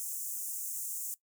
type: high-pass noise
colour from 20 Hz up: pink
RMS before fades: -38 dBFS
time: 0-1.14 s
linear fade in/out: 0 ms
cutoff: 6700 Hz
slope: 48 dB/octave
effects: noise-tail reverb RT60 0.1 s tail -18 dB re dry